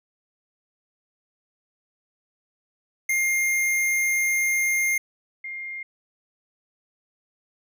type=tone pair in turn; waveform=square / sine; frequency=2118 / 2118 Hz; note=C7 / C7; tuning=+21 / +21 cents; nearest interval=unison; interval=0 cents; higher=neither; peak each=-21 / -31 dBFS; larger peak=first; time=3.09-4.98 / 5.44-5.83 s; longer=first; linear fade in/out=5 ms; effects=none